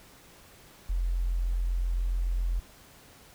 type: tone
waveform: sine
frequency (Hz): 43.65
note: F1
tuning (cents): 0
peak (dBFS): -25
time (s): 0.89-2.6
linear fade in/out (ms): 10
effects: pink hiss -54 dBFS RMS until 3.34 s